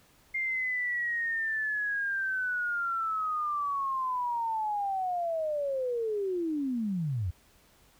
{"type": "linear sweep", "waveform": "sine", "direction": "down", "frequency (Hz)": [2118, 79.3], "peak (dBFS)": -28, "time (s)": [0.34, 7.31], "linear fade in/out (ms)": 10, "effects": ["pink hiss -62 dBFS RMS until 7.99 s"]}